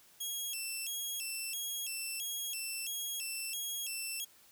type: tone with vibrato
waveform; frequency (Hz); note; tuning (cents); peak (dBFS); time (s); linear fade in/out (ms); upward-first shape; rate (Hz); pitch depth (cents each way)
10% pulse; 2972; F#7; +7; -29; 0.2-4.25; 10; square; 1.5; 180
effects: white hiss -62 dBFS RMS until 4.51 s